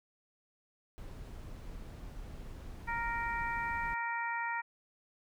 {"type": "noise", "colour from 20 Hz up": "brown", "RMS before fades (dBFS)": -45, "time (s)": [0.98, 3.94], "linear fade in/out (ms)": 0}
{"type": "harmonic tone", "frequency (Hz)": 466.2, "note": "A#4", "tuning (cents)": 0, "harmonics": [2, 3, 4, 5], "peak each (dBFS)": [-36, -41, -38, -43], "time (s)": [2.87, 4.62], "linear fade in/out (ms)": 20}
{"effects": []}